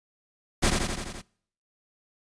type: noise with echo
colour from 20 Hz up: pink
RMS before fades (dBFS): -21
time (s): 0.62-0.71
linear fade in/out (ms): 20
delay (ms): 85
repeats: 6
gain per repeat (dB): -3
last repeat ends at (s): 1.22
effects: noise-tail reverb RT60 0.6 s tail -24 dB re dry + resampled to 22050 Hz